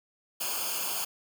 white noise with comb filter, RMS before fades -32 dBFS, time 0.4-1.05 s, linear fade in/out 10 ms, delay 0.52 ms, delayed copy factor -0.85, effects none

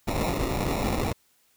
pink noise with sample-and-hold, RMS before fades -27 dBFS, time 0.07-1.13 s, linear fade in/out 10 ms, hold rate 1575 Hz, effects white hiss -65 dBFS RMS until 1.56 s

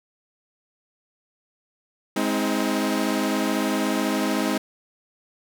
sawtooth chord, Ab major, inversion none, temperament equal with one note detuned, 207.7 / 261.6 / 317.7 Hz, Ab3 / C4 / Eb4, 0 / 0 / +36 cents, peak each -22 dBFS, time 2.16-4.58 s, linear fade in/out 5 ms, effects none

